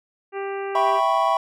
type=harmonic tone; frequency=393.8 Hz; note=G4; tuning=8 cents sharp; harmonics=1 / 2 / 3 / 4 / 5 / 6 / 7; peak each=-27 / -33 / -37 / -39 / -41 / -43 / -44 dBFS; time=0.32-1.01 s; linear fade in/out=50 ms
type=chord; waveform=triangle; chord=C# half-diminished seventh; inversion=first; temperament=equal with one note detuned; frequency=659.3 / 784 / 987.8 / 1104.9 Hz; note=E5 / G5 / B5 / C#6; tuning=0 / 0 / 0 / -6 cents; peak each=-21 dBFS; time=0.75-1.37 s; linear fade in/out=2 ms
effects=none